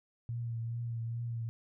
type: tone with vibrato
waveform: sine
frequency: 116.54 Hz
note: A#2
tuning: in tune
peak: -34 dBFS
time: 0.29-1.49 s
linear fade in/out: 0 ms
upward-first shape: triangle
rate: 2.4 Hz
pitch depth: 35 cents each way
effects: none